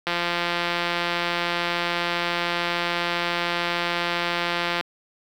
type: click train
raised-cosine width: 0.3 ms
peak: -8 dBFS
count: 821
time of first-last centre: 0.07-4.81 s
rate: 173 Hz
effects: high-pass 150 Hz 12 dB/octave + 7-bit